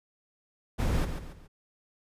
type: noise with echo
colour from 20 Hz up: brown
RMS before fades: -27 dBFS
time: 0.78-1.06 s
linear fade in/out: 20 ms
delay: 140 ms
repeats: 3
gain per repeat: -8 dB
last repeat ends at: 1.48 s
effects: resampled to 32000 Hz